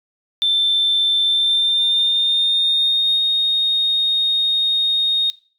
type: tone with pitch glide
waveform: sine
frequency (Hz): 3552 to 3711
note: A7 to A#7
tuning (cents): +16 to -9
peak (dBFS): -13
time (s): 0.42-5.3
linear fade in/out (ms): 0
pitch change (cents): +75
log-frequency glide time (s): 1.25-3.21
effects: noise-tail reverb RT60 0.4 s tail -21 dB re dry + tanh soft clip ceiling -9 dBFS